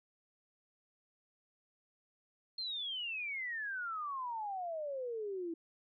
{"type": "exponential sweep", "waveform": "sine", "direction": "down", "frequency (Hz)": [4254, 324.5], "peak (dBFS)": -37, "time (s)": [2.58, 5.54], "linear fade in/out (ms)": 5, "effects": []}